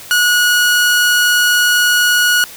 sawtooth tone, 1456 Hz, F#6, 28 cents flat, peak -6 dBFS, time 0.11-2.44 s, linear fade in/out 0 ms, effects white hiss -34 dBFS RMS until 2.56 s

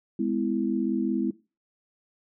sine chord, E major, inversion first, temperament equal with one note detuned, 207.7 / 253 / 329.6 Hz, G#3 / B3 / E4, 0 / +42 / 0 cents, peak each -28 dBFS, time 0.19-1.31 s, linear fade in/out 5 ms, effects noise-tail reverb RT60 0.3 s tail -19 dB re dry

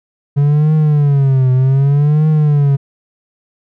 triangle tone with vibrato, 141.1 Hz, C#3, 31 cents sharp, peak -6 dBFS, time 0.36-2.77 s, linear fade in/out 20 ms, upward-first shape triangle, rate 0.65 Hz, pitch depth 180 cents each way, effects none

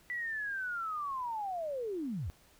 sine linear sweep, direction down, 1975.5 to 63.3 Hz, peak -34 dBFS, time 0.1-2.3 s, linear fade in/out 0 ms, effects pink hiss -63 dBFS RMS until 2.59 s

